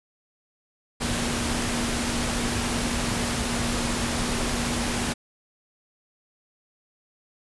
sine tone in noise, 238.1 Hz, A#3, 37 cents sharp, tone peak -30 dBFS, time 1-5.14 s, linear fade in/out 20 ms, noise pink, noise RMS -27 dBFS, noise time 1-5.14 s, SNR -6 dB, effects resampled to 24000 Hz

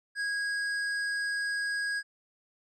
triangle tone with tanh clipping, 1646 Hz, G#6, 16 cents flat, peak -31 dBFS, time 0.15-2.03 s, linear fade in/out 50 ms, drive 17 dB, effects resampled to 24000 Hz

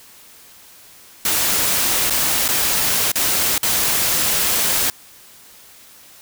white noise with dropouts, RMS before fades -18 dBFS, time 1.25-4.9 s, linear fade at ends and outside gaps 2 ms, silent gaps 2.099-2.105 / 2.48-2.487 / 3.118-3.156 / 3.58-3.63 s, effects white hiss -45 dBFS RMS until 6.21 s

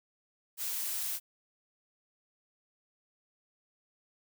blue noise, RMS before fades -35 dBFS, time 0.57-1.2 s, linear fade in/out 50 ms, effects none

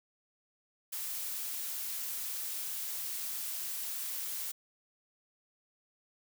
blue noise, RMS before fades -38 dBFS, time 0.92-4.52 s, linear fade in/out 10 ms, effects none

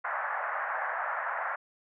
white band-pass noise, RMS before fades -33 dBFS, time 0.04-1.56 s, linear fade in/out 10 ms, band 610 to 1800 Hz, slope 48 dB/octave, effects none

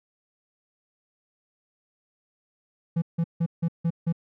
triangle tone bursts, 167.1 Hz, E3, 24 cents sharp, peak -19 dBFS, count 6, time 2.96-4.126 s, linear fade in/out 10 ms, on 61 ms, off 160 ms, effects none

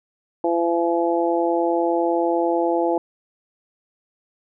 harmonic tone, 169.7 Hz, F3, 49 cents flat, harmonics 2 / 3 / 4 / 5, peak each -21 / -23 / -24 / -25 dBFS, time 0.44-2.98 s, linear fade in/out 2 ms, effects none

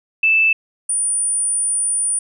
sine tone pair in turn, 2637 / 9397 Hz, E7 / D9, 0 / 0 cents, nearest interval octave + minor seventh, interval 2200 cents, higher second, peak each -11 / -16 dBFS, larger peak first, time 0.23-0.53 / 0.89-2.19 s, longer second, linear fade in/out 5 ms, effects none

